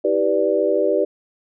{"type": "chord", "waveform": "sine", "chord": "E minor seventh", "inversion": "none", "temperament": "equal with one note detuned", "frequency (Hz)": [322.5, 392, 493.9, 587.3], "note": ["E4", "G4", "B4", "D5"], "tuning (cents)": [-38, 0, 0, 0], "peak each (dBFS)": [-24, -20, -21, -20], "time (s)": [0.04, 1.05], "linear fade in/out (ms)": 10, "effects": []}